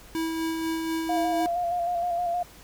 square tone with tremolo, 324.9 Hz, E4, 25 cents flat, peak -26 dBFS, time 0.15-1.46 s, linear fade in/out 0 ms, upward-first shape sine, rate 4.1 Hz, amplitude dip 30%
sine tone with vibrato, 698.5 Hz, F5, in tune, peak -24 dBFS, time 1.09-2.43 s, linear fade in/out 5 ms, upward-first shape square, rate 6.4 Hz, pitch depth 30 cents each way
effects added 50 Hz sine -53 dBFS peak until 2.63 s + pink hiss -50 dBFS RMS until 2.63 s

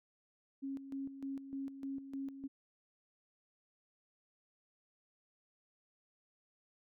sine tone with tremolo, 272.8 Hz, C#4, 28 cents flat, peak -38 dBFS, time 0.62-2.48 s, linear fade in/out 20 ms, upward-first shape square, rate 3.3 Hz, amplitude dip 65%, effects none

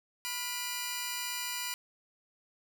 10% pulse tone cluster, 989 / 1425 / 2393 Hz, B5 / F6 / D7, +2 / +34 / +32 cents, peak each -30 / -35 / -28 dBFS, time 0.25-1.74 s, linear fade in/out 0 ms, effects none

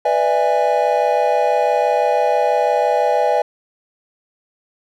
triangle chord, E dominant seventh, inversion second, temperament just, 494.4 / 593.3 / 659.3 / 824.1 Hz, B4 / D5 / E5 / G#5, +2 / +18 / 0 / -14 cents, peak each -18 / -17 / -18 / -16 dBFS, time 0.05-3.42 s, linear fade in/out 5 ms, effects none

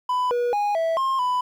triangle tone with pitch steps, 998 / 483.5 / 824 / 656 / 1065 / 996 Hz, B5 / B4 / G#5 / E5 / C6 / B5, +18 / -37 / -14 / -9 / +30 / +14 cents, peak -18 dBFS, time 0.09-1.41 s, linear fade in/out 5 ms, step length 220 ms, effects 9-bit

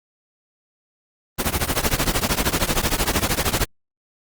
pink noise with tremolo, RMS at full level -17 dBFS, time 1.38-3.65 s, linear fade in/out 20 ms, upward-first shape triangle, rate 13 Hz, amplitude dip 95%, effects Opus 24 kbps

